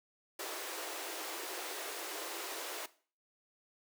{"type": "high-pass noise", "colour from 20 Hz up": "pink", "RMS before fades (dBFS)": -42, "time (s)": [0.39, 2.86], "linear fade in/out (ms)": 5, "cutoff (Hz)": 310, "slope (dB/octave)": 96, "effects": ["noise-tail reverb RT60 0.4 s tail -17 dB re dry"]}